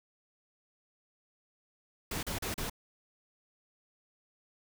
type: noise bursts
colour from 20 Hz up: pink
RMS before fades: -36 dBFS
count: 4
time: 2.11-2.698 s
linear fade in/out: 5 ms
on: 120 ms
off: 36 ms
effects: none